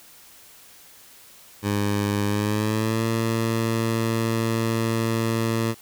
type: tone with pitch glide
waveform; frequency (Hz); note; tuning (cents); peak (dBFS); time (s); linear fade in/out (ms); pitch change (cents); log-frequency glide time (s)
15% pulse; 102.3 to 113.51; G#2 to A#2; -26 to -46; -15; 1.62-5.75; 50; +180; 2.27-3.05
effects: white hiss -49 dBFS RMS until 5.81 s